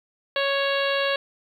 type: harmonic tone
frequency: 554.4 Hz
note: C#5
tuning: in tune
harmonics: 1 / 2 / 3 / 4 / 5 / 6 / 7 / 8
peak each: -24 / -30 / -28 / -35 / -30 / -33 / -33 / -37 dBFS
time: 0.36-1.16 s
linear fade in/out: 2 ms
effects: 9-bit